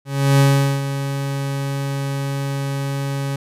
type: tone with ADSR envelope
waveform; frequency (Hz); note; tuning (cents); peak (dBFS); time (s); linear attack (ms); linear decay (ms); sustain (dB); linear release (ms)
40% pulse; 138.59; C#3; 0; -9; 0.05-3.36; 340; 420; -11; 4
effects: resampled to 32000 Hz